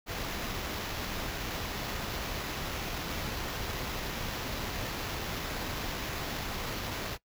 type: noise with sample-and-hold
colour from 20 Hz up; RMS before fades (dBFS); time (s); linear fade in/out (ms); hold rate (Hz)
pink; -36; 0.06-7.18; 50; 8820
effects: noise-tail reverb RT60 0.1 s tail -20 dB re dry